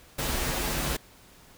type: noise with comb filter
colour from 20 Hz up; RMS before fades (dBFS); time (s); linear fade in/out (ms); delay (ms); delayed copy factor
pink; -29; 0.18-0.97; 10; 10; -0.65
effects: pink hiss -54 dBFS RMS until 1.57 s